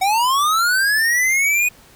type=linear sweep; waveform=square; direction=up; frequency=740 to 2491 Hz; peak=-15 dBFS; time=0.01-1.69 s; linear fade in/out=10 ms; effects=pink hiss -48 dBFS RMS until 1.95 s